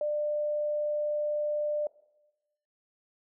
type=tone; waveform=sine; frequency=596 Hz; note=D5; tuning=25 cents sharp; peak=-27 dBFS; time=0.01-1.87 s; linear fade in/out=2 ms; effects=noise-tail reverb RT60 1.0 s tail -19 dB re dry